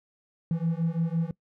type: beating tone pair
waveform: triangle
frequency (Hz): 162.7 / 168.6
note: E3 / E3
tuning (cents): -22 / +39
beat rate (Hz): 5.9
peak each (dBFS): -25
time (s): 0.51-1.31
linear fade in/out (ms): 2
effects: noise-tail reverb RT60 0.1 s tail -21 dB re dry + tanh soft clip ceiling -17 dBFS